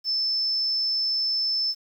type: tone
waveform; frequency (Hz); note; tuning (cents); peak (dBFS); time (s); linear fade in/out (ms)
sine; 5274; E8; 0; -22; 0.04-1.75; 50
effects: 9-bit